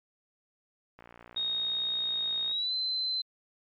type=click train; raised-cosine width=0.5 ms; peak=-34 dBFS; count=91; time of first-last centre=0.99-2.513 s; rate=59.1 Hz
type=tone with pitch glide; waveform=sine; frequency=3729 to 4067 Hz; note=A#7 to C8; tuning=0 to -50 cents; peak=-28 dBFS; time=1.36-3.22 s; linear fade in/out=10 ms; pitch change=+150 cents; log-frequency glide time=2.47-2.73 s
effects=MP3 64 kbps